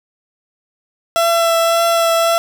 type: tone with vibrato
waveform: 30% pulse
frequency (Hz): 670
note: E5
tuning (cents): +28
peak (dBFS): -9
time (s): 1.16-2.38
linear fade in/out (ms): 0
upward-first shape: triangle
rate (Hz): 1.8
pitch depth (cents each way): 16
effects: none